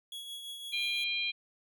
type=tone with tremolo; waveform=45% pulse; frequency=3344 Hz; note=G#7; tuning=11 cents sharp; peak=-39 dBFS; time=0.12-1.04 s; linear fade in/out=2 ms; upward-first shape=triangle; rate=5.9 Hz; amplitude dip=45%
type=harmonic tone; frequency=802 Hz; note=G5; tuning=39 cents sharp; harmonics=3 / 4 / 5; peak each=-33 / -35 / -37 dBFS; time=0.72-1.32 s; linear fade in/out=20 ms
effects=none